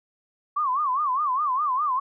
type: tone with vibrato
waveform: sine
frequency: 1108.7 Hz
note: C#6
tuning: in tune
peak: -21 dBFS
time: 0.56-2 s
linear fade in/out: 10 ms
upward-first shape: sine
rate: 4.9 Hz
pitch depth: 180 cents each way
effects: none